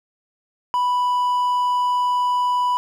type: tone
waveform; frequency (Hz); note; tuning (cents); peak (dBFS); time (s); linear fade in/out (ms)
triangle; 987.8; B5; 0; -15; 0.74-2.77; 0
effects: none